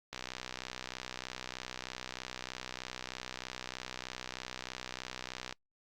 click train, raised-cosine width 0.2 ms, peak -22 dBFS, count 342, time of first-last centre 0.13-5.526 s, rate 63.2 Hz, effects noise-tail reverb RT60 0.1 s tail -25 dB re dry + Opus 48 kbps

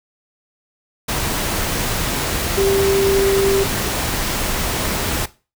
sine tone in noise, 392 Hz, G4, in tune, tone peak -14 dBFS, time 2.57-3.64 s, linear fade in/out 10 ms, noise pink, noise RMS -21 dBFS, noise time 1.08-5.26 s, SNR +4 dB, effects noise-tail reverb RT60 0.3 s tail -17 dB re dry

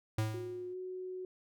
square tone with exponential decay, 109.1 Hz, A2, 14 cents flat, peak -29 dBFS, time 0.18-0.74 s, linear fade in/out 5 ms, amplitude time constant 120 ms
sine tone with pitch glide, 361.2 to 369.4 Hz, F#4 to F#4, -42 to -3 cents, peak -39 dBFS, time 0.34-1.25 s, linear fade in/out 2 ms, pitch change +39 cents, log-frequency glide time 0.69-0.77 s
effects none

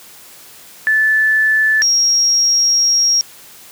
sine tone pair in turn, 1746 / 5600 Hz, A6 / F8, -14 / +4 cents, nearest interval octave + minor sixth, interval 2018 cents, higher second, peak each -10 dBFS, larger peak neither, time 0.87-1.82 / 1.82-3.21 s, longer second, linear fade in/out 0 ms, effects white hiss -40 dBFS RMS until 3.71 s + high-pass 80 Hz 12 dB/octave

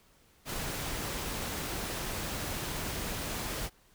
pink noise, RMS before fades -36 dBFS, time 0.45-3.7 s, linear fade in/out 50 ms, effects pink hiss -64 dBFS RMS until 3.94 s

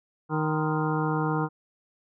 harmonic tone with a mistuned harmonic, 155.56 Hz, D#3, in tune, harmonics 1 / 2 / 3 / 5 / 6 / 7 / 8 / 9, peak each -27 / -30 / -32 / -34 / -35 / -35 / -36 / -37 dBFS, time 0.29-1.49 s, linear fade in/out 50 ms, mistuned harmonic 7, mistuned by -79 cents, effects none

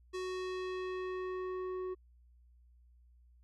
square tone with low-pass filter sweep, 370 Hz, F#4, in tune, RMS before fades -39 dBFS, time 0.13-1.95 s, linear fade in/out 20 ms, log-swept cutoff 6900 to 840 Hz, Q 0.94, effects added 60 Hz sine -60 dBFS peak until 3.43 s

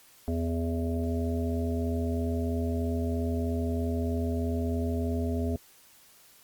harmonic tone, 83.1 Hz, E2, 15 cents sharp, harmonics 1 / 3 / 5 / 7 / 8, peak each -29 / -31 / -36 / -42 / -39 dBFS, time 0.28-5.56 s, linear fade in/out 0 ms, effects white hiss -57 dBFS RMS until 6.43 s + Opus 48 kbps

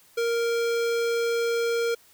square tone with notch filter, 466.2 Hz, A#4, in tune, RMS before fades -25 dBFS, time 0.17-1.95 s, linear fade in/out 10 ms, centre 11000 Hz, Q 1.2, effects white hiss -57 dBFS RMS until 2.13 s

